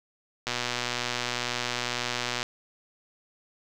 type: click train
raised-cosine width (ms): 0.2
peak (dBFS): -11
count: 240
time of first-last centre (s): 0.47-2.429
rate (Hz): 122
effects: none